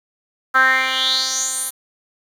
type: tone with band-pass filter sweep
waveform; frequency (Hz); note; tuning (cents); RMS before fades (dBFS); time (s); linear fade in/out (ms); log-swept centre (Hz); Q
10% pulse; 261.6; C4; 0; -18; 0.54-1.71; 20; 1400 to 11000; 5.4
effects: 7-bit